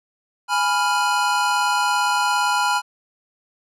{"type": "chord", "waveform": "square", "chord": "F diminished", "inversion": "first", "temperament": "equal", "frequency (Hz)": [830.6, 987.8, 1396.9], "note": ["Ab5", "Cb6", "F6"], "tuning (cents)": [0, 0, 0], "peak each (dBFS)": [-23, -22, -23], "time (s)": [0.48, 2.82], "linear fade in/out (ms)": 50, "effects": ["low-pass 10000 Hz 12 dB/octave"]}